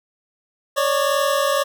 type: tone pair together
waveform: 25% pulse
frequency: 554.4 / 596.2 Hz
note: C#5 / D5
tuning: 0 / +26 cents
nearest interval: minor second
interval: 126 cents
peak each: -15 / -18 dBFS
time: 0.76-1.64 s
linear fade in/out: 20 ms
effects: none